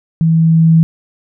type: tone with level ramp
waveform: sine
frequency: 162.8 Hz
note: E3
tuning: 21 cents flat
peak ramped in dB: -8 to -4 dBFS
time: 0.21-0.83 s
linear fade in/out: 0 ms
effects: none